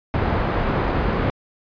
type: low-pass noise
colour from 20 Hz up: pink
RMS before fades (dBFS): -21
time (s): 0.14-1.3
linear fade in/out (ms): 0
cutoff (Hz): 1500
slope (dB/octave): 12
effects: resampled to 11025 Hz